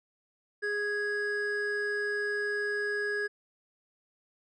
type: tone pair together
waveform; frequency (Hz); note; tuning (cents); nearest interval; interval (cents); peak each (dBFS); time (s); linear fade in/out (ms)
triangle; 413.4 / 1661.2; G#4 / G#6; -8 / 0; 2 octaves; 2408; -31 / -29; 0.62-3.28; 20
effects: resampled to 22050 Hz